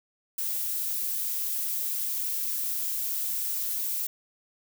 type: noise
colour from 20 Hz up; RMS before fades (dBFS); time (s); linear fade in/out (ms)
violet; -30; 0.38-4.07; 5
effects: none